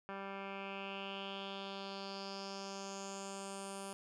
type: tone with low-pass filter sweep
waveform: 10% pulse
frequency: 196 Hz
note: G3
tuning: in tune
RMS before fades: -45 dBFS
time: 0.09-3.93 s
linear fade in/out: 0 ms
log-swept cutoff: 1900 to 10000 Hz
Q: 4.2
effects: none